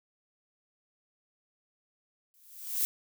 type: noise with exponential growth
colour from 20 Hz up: violet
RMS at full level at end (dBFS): -26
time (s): 2.34-2.85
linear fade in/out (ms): 0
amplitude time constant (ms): 110
effects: none